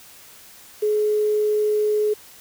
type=tone with quantisation; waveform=sine; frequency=423.3 Hz; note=G#4; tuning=33 cents sharp; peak=-17 dBFS; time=0.82-2.14 s; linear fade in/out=10 ms; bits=7; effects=white hiss -46 dBFS RMS until 2.4 s